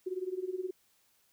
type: tone with tremolo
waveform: sine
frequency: 370 Hz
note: F#4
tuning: in tune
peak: -30 dBFS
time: 0.06-0.71 s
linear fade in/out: 10 ms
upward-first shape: sine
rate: 19 Hz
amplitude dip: 85%
effects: white hiss -70 dBFS RMS until 1.32 s